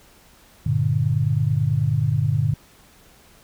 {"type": "chord", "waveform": "sine", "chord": "G minor", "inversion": "none", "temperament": "just", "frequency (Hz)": [98, 117.6, 147], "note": ["G2", "Bb2", "D3"], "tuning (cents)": [0, 16, 2], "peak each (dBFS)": [-24, -21, -21], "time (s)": [0.66, 2.54], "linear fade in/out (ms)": 5, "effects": ["pink hiss -52 dBFS RMS until 3.43 s"]}